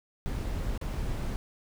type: noise with dropouts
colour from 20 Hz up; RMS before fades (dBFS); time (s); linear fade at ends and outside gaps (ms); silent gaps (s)
brown; -32; 0.26-1.36; 0; 0.777-0.813
effects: none